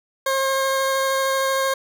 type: tone with vibrato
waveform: 20% pulse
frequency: 536 Hz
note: C5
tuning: 42 cents sharp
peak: -14 dBFS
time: 0.26-1.74 s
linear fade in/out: 5 ms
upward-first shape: sine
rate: 13 Hz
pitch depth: 8 cents each way
effects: none